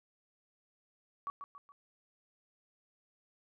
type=tone with echo; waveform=sine; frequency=1134 Hz; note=C#6; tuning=39 cents sharp; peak=-35 dBFS; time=1.27-1.3 s; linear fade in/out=0 ms; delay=140 ms; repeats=3; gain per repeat=-7 dB; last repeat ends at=1.72 s; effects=none